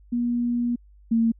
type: tone pair in turn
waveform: sine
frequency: 240 / 228.2 Hz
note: B3 / A#3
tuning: -49 / -37 cents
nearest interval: minor second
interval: 88 cents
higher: first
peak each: -21 / -17 dBFS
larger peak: second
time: 0.12-0.76 / 1.11-1.32 s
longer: first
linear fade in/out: 10 ms
effects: added 50 Hz sine -49 dBFS peak until 1.39 s